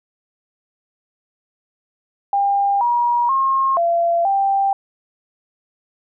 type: tone with pitch steps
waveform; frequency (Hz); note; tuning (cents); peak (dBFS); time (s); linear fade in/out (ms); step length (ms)
sine; 800 / 957 / 1074 / 682 / 787; G5 / A#5 / C6 / F5 / G5; +35 / +45 / +45 / -41 / +7; -14; 2.33-4.73; 2; 480
effects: none